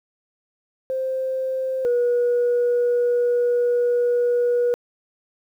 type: tone pair in turn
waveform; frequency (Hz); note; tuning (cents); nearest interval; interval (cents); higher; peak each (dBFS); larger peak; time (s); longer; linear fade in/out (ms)
sine; 523.3 / 483.8; C5 / B4; 0 / -36; minor second; 136; first; -21 / -15; second; 0.9-1.85 / 1.85-4.74; second; 0
effects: tanh soft clip ceiling -14 dBFS + 9-bit